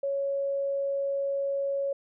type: tone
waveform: sine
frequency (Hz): 555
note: C#5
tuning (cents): +2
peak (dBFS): -26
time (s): 0.03-1.93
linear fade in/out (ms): 5
effects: none